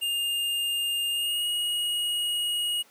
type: tone with pitch glide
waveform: square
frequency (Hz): 2815 to 2886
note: F7 to F#7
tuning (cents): +13 to -44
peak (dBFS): -26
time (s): 0.01-2.83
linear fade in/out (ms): 20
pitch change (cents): +43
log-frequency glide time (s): 1.1-1.47
effects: pink hiss -57 dBFS RMS until 2.9 s + high-pass 400 Hz 12 dB/octave